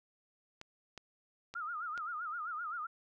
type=clicks; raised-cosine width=0.2 ms; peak=-29 dBFS; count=4; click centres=0.614 / 0.977 / 1.54 / 1.977 s
type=tone with vibrato; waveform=sine; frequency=1318.5 Hz; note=E6; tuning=in tune; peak=-37 dBFS; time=1.55-2.87 s; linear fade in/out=10 ms; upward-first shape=sine; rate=7.7 Hz; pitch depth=150 cents each way
effects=none